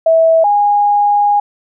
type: tone pair in turn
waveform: sine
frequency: 652 / 821.5 Hz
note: E5 / G#5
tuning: -19 / -19 cents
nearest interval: major third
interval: 400 cents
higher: second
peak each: -6 / -8 dBFS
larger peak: first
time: 0.06-0.44 / 0.44-1.4 s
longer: second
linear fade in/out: 5 ms
effects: none